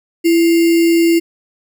sine tone with sample-and-hold, 334.6 Hz, E4, 26 cents sharp, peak -8 dBFS, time 0.24-1.2 s, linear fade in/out 20 ms, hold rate 2450 Hz, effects none

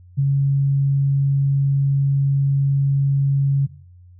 sine tone, 138.59 Hz, C#3, in tune, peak -14 dBFS, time 0.17-3.67 s, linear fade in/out 20 ms, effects noise-tail reverb RT60 0.5 s tail -17 dB re dry + added 89 Hz sine -43 dBFS peak until 4.19 s

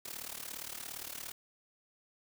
white noise with amplitude modulation, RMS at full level -40 dBFS, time 0.05-1.32 s, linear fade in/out 5 ms, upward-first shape sine, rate 37.3 Hz, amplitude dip 85%, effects none

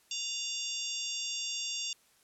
harmonic tone with a mistuned harmonic, 932.3 Hz, A#5, in tune, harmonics 3 / 4 / 5 / 6 / 7 / 8, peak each -39 / -40 / -41 / -42 / -42 / -43 dBFS, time 0.11-1.93 s, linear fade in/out 2 ms, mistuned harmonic 4, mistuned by -90 cents, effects white hiss -66 dBFS RMS until 2.23 s + low-pass 12000 Hz 12 dB/octave

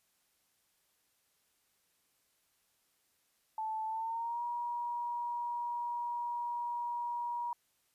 sine tone with pitch glide, 876 to 955.3 Hz, A5 to A#5, -8 to +42 cents, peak -34 dBFS, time 3.58-7.53 s, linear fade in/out 2 ms, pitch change +150 cents, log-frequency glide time 3.86-4.43 s, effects white hiss -75 dBFS RMS until 7.94 s + resampled to 32000 Hz

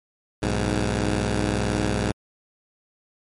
10% pulse tone pair together, 61.7 / 103.77 Hz, B1 / G#2, -1 / -1 cents, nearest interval major sixth, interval 900 cents, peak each -16 dBFS, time 0.42-2.12 s, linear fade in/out 10 ms, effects MP3 48 kbps

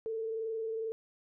sine tone with frequency modulation, 446.6 Hz, A4, 26 cents sharp, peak -33 dBFS, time 0.06-0.92 s, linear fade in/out 0 ms, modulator 22.2 Hz, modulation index 0.34, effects none

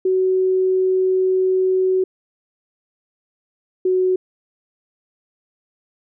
sine tone pair in turn, 374.2 / 370.3 Hz, F#4 / F#4, +20 / +1 cents, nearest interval unison, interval 19 cents, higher first, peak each -14 dBFS, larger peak neither, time 0.05-2.04 / 3.85-4.16 s, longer first, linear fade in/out 5 ms, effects none

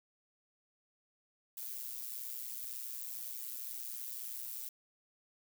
violet noise with amplitude modulation, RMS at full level -40 dBFS, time 1.57-4.69 s, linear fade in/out 5 ms, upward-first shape sine, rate 122 Hz, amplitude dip 70%, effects none

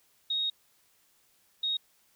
sine tone bursts at uneven times, 3749 Hz, A#7, 9 cents sharp, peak -27 dBFS, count 2, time 0.3-0.5 / 1.63-1.77 s, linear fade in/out 5 ms, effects white hiss -67 dBFS RMS until 2.15 s

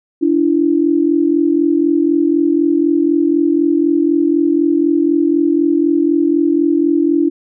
sine tone pair together, 292.1 / 336.1 Hz, D4 / E4, -9 / +34 cents, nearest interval major second, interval 243 cents, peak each -13 dBFS, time 0.21-7.3 s, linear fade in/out 20 ms, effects none

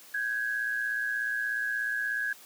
sine tone pair together, 1544.5 / 1661.2 Hz, G6 / G#6, -26 / 0 cents, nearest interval minor second, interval 126 cents, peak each -34 / -29 dBFS, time 0.14-2.33 s, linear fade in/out 5 ms, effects white hiss -52 dBFS RMS until 2.45 s + high-pass 200 Hz 12 dB/octave

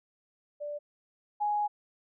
sine tone pair in turn, 587.3 / 832.6 Hz, D5 / G#5, 0 / +4 cents, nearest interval tritone, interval 604 cents, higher second, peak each -34 / -26 dBFS, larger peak second, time 0.6-0.79 / 1.4-1.68 s, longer second, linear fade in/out 20 ms, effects none

